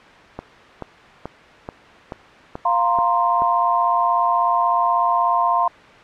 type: click train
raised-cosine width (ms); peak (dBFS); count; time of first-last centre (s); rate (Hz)
1; -14; 8; 0.39-3.42; 2.31
type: chord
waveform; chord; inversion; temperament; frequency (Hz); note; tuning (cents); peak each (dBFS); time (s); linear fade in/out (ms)
sine; F suspended fourth; none; just; 698.5 / 931.3 / 1047.7; F5 / Bb5 / C6; 0 / -2 / +2; -20 / -20 / -18; 2.65-5.68; 5
effects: white hiss -43 dBFS RMS until 6.03 s + low-pass 2000 Hz 12 dB/octave